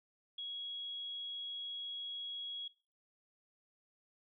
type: tone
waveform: sine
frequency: 3322 Hz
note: G#7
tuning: in tune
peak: -40 dBFS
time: 0.38-2.68 s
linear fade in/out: 5 ms
effects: noise-tail reverb RT60 0.4 s tail -20 dB re dry